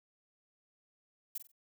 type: noise with echo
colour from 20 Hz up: violet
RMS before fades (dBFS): -39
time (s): 1.35-1.38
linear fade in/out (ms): 5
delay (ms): 46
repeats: 3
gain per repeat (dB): -10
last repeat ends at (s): 1.518
effects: none